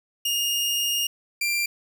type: tone pair in turn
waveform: sawtooth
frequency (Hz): 2839 / 2372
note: F7 / D7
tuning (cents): +28 / +17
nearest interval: minor third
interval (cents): 311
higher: first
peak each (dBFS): -19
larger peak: neither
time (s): 0.25-1.07 / 1.41-1.66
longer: first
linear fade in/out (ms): 5
effects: none